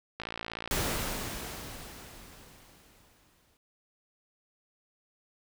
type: click train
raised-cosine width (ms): 0.3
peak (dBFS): -20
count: 28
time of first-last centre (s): 0.2-0.676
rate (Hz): 56.7
type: noise with exponential decay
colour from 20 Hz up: pink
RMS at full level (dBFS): -29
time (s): 0.71-3.57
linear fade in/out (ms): 1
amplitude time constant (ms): 620
effects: none